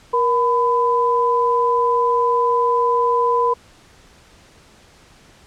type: tone pair together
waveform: sine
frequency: 474.1 / 1003 Hz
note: A#4 / B5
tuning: +29 / +26 cents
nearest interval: octave + minor second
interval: 1297 cents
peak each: -18 / -16 dBFS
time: 0.13-3.54 s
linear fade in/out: 10 ms
effects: pink hiss -49 dBFS RMS until 5.46 s + low-pass 8000 Hz 12 dB/octave